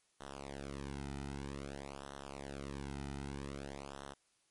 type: tone with flanger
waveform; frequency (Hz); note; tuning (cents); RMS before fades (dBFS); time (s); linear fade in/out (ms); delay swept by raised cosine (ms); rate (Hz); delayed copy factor
sawtooth; 69.5; C#2; +5; -45; 0.2-4.14; 10; 0.42 to 1.82; 0.52; -1
effects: white hiss -75 dBFS RMS until 4.5 s + MP3 48 kbps